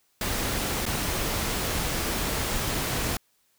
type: noise with dropouts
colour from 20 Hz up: pink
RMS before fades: -28 dBFS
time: 0.21-3.17 s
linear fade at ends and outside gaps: 2 ms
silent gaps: 0.855-0.863 s
effects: white hiss -68 dBFS RMS until 3.58 s